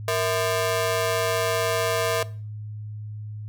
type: ring-modulated tone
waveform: sawtooth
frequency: 559 Hz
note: C#5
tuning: 14 cents sharp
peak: -15 dBFS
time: 0.08-2.23 s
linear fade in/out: 2 ms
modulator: 92.2 Hz
effects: noise-tail reverb RT60 0.4 s tail -19 dB re dry + added 106 Hz sine -32 dBFS peak until 3.48 s